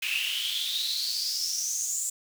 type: noise with high-pass filter sweep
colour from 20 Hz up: pink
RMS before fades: -30 dBFS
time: 0.02-2.1 s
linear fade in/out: 5 ms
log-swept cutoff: 2500 to 7600 Hz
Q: 9.7
effects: none